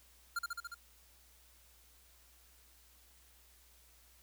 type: tone with echo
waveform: square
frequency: 1396.9 Hz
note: F6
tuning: in tune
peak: -34 dBFS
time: 0.36-0.39 s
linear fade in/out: 5 ms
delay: 71 ms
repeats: 5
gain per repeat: -2 dB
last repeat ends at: 0.745 s
effects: added 60 Hz sine -66 dBFS peak until 4.22 s + white hiss -65 dBFS RMS until 4.22 s